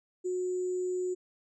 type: tone with sample-and-hold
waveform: sine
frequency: 365 Hz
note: F#4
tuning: 24 cents flat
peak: -29 dBFS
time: 0.24-1.15 s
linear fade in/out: 20 ms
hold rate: 7350 Hz
effects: resampled to 22050 Hz